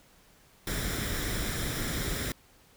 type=noise with comb filter; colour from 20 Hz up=pink; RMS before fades=-32 dBFS; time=0.67-2.32 s; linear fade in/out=2 ms; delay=0.55 ms; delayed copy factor=+0.55; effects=pink hiss -60 dBFS RMS until 2.76 s